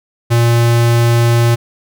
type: tone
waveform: square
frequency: 117.7 Hz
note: A#2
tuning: 17 cents sharp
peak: -9 dBFS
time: 0.3-1.56 s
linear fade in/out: 20 ms
effects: none